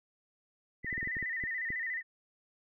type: tone with vibrato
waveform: sine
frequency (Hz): 1915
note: A#6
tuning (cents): +46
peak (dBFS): -33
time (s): 0.83-2.03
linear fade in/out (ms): 50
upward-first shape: square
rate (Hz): 14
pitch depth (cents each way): 74
type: clicks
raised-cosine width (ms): 3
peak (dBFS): -30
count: 9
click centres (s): 0.846 / 0.928 / 0.979 / 1.029 / 1.074 / 1.168 / 1.227 / 1.438 / 1.704
effects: none